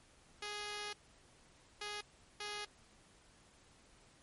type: tone bursts at uneven times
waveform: 5% pulse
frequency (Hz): 415.3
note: G#4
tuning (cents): 0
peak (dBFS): -30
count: 3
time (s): 0.42-0.93 / 1.81-2.01 / 2.4-2.65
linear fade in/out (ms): 5
effects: pink hiss -65 dBFS RMS until 4.22 s + MP3 48 kbps